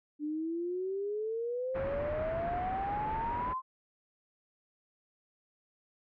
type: exponential sweep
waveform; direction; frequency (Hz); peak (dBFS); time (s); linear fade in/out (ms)
sine; up; 293.7 to 1056; -32; 0.19-3.62; 50
type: low-pass noise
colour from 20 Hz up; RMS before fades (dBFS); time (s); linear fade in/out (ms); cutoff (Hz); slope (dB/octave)
pink; -40; 1.74-3.54; 20; 2000; 24
effects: none